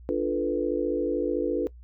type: chord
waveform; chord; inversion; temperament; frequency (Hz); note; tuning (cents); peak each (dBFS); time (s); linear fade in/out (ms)
sine; B half-diminished seventh; first; equal; 293.7 / 349.2 / 440 / 493.9; D4 / F4 / A4 / B4; 0 / 0 / 0 / 0; -29; 0.09-1.67; 0
effects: noise-tail reverb RT60 0.1 s tail -20 dB re dry + added 60 Hz sine -44 dBFS peak until 1.83 s